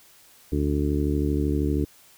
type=harmonic tone; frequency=72.8 Hz; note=D2; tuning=15 cents flat; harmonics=1 / 2 / 3 / 4 / 5 / 6; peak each=-25 / -29 / -33 / -26 / -30 / -33 dBFS; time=0.52-1.85 s; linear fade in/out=5 ms; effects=white hiss -54 dBFS RMS until 2.17 s